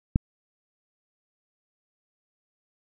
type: click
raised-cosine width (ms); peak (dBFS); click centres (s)
5; -7; 0.159
effects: none